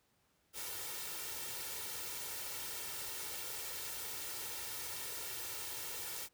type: noise with comb filter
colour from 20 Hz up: white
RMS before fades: -43 dBFS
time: 0.53-6.29 s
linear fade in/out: 50 ms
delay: 2.2 ms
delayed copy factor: +0.6
effects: pink hiss -75 dBFS RMS until 6.33 s + high-pass 60 Hz 12 dB/octave